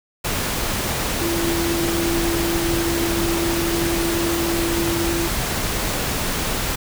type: tone in noise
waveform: sine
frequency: 337.6 Hz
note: E4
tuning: 41 cents sharp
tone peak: -21 dBFS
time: 1.21-5.28 s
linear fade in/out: 10 ms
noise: pink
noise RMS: -23 dBFS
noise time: 0.24-6.76 s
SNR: -1 dB
effects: none